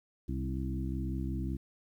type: harmonic tone with a mistuned harmonic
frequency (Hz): 65.41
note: C2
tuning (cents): 0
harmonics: 1 / 2 / 3 / 4 / 5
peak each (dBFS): -35 / -38 / -40 / -41 / -42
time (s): 0.28-1.57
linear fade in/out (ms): 10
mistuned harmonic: 4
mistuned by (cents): +21
effects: 11-bit